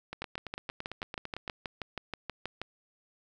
two click trains, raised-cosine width 0.3 ms, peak -22 / -19 dBFS, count 13 / 16, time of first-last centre 0.13-1.478 / 0.22-2.616 s, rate 8.9 / 6.26 Hz, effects none

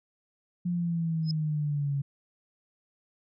sine exponential sweep, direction down, 177.4 to 138.59 Hz, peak -26 dBFS, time 0.65-2.02 s, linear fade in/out 10 ms
sine tone with exponential growth, 5110 Hz, D#8, 45 cents sharp, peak -29 dBFS, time 1.23-1.31 s, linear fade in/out 2 ms, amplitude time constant 17 ms
effects none

